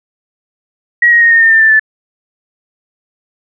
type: tone with pitch steps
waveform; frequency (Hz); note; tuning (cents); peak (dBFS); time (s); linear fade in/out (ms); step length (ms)
sine; 1906 / 1883 / 1860.3 / 1837.9 / 1815.7 / 1793.8 / 1772.2 / 1750.8; A#6 / A#6 / A#6 / A#6 / A#6 / A6 / A6 / A6; +38 / +17 / -4 / -25 / -46 / +33 / +12 / -9; -4; 1.02-1.796; 5; 97
effects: none